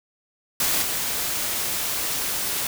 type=noise with level steps; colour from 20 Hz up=white; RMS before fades=-22 / -26 dBFS; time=0.6-2.67 s; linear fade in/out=2 ms; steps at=0.82 s; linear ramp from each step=10 ms; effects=none